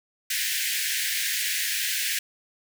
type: high-pass noise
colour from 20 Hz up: pink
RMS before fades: -27 dBFS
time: 0.3-2.19 s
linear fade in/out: 5 ms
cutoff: 1600 Hz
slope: 96 dB/octave
effects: none